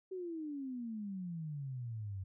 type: exponential sweep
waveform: sine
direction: down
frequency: 382.8 to 92.5 Hz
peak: -39 dBFS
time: 0.11-2.24 s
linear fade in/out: 10 ms
effects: none